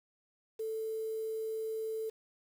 sine tone with quantisation, 441.6 Hz, A4, 6 cents sharp, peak -34 dBFS, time 0.59-2.1 s, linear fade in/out 10 ms, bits 9, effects none

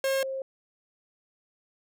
45% pulse / sine tone pair in turn, 538 / 533.4 Hz, C5 / C5, +48 / +33 cents, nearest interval unison, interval 15 cents, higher first, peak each -24 / -30 dBFS, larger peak first, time 0.04-0.23 / 0.23-0.42 s, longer neither, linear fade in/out 2 ms, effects none

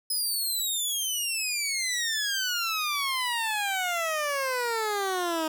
15% pulse exponential sweep, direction down, 5110 to 311.1 Hz, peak -20 dBFS, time 0.1-5.48 s, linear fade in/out 5 ms, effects none

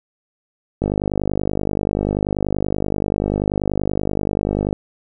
click train, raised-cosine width 2 ms, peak -6 dBFS, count 198, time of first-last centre 0.82-4.729 s, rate 50.4 Hz, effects none

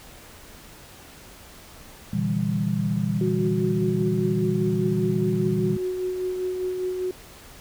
sine chord, E half-diminished seventh, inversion second, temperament just, 118.67 / 148.33 / 164.81 / 197.78 Hz, Bb2 / D3 / E3 / G3, +31 / +18 / 0 / +16 cents, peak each -28 / -30 / -27 / -25 dBFS, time 2.13-5.77 s, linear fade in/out 5 ms
sine tone with tremolo, 367.7 Hz, F#4, 11 cents flat, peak -23 dBFS, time 3.21-7.11 s, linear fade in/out 2 ms, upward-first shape sine, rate 5 Hz, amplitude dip 35%
effects pink hiss -46 dBFS RMS until 7.6 s

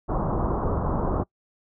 pink low-pass noise, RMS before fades -25 dBFS, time 0.08-1.24 s, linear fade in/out 20 ms, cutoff 1200 Hz, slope 48 dB/octave, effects noise-tail reverb RT60 0.1 s tail -24 dB re dry

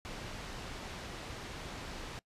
pink low-pass noise, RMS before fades -44 dBFS, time 0.05-2.19 s, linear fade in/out 0 ms, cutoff 5400 Hz, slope 12 dB/octave, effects noise-tail reverb RT60 0.1 s tail -23 dB re dry + resampled to 32000 Hz

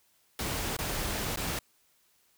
pink noise with dropouts, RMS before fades -33 dBFS, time 0.39-1.59 s, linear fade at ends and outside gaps 2 ms, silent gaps 0.767-0.788 / 1.36-1.372 s, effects white hiss -68 dBFS RMS until 2.37 s

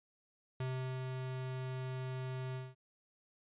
square tone with ADSR envelope, 129.5 Hz, C3, 17 cents flat, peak -36 dBFS, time 0.6-2.75 s, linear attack 4 ms, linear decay 390 ms, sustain -3 dB, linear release 200 ms, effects resampled to 8000 Hz

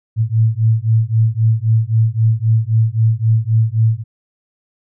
sine beating tone pair, 110 / 113.8 Hz, A2 / A#2, 0 / -41 cents, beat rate 3.8 Hz, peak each -14 dBFS, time 0.16-4.04 s, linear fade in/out 50 ms, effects none

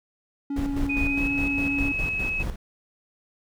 triangle tone with vibrato, 280 Hz, C#4, 18 cents sharp, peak -24 dBFS, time 0.5-1.92 s, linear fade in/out 5 ms, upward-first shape triangle, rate 7.4 Hz, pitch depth 9 cents each way
brown noise with tremolo, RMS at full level -28 dBFS, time 0.56-2.56 s, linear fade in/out 5 ms, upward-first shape square, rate 4.9 Hz, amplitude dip 60%
sine tone with pitch glide, 2489 to 2568 Hz, D#7 to E7, 0 to -46 cents, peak -25 dBFS, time 0.89-2.43 s, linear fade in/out 10 ms, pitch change +54 cents, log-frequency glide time 1.08-1.23 s
effects none

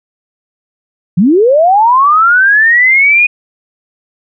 sine linear sweep, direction up, 155.56 to 2484 Hz, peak -4 dBFS, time 1.17-3.27 s, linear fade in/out 10 ms, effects none

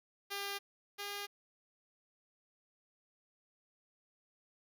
5% pulse tone pair in turn, 400.3 / 405.7 Hz, G4 / G#4, +36 / -41 cents, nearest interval unison, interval 23 cents, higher second, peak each -27 / -29 dBFS, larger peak first, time 0.3-0.59 / 0.98-1.27 s, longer neither, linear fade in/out 20 ms, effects none

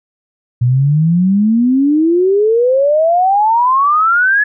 sine exponential sweep, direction up, 118.7 to 1719 Hz, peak -8 dBFS, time 0.61-4.44 s, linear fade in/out 10 ms, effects none

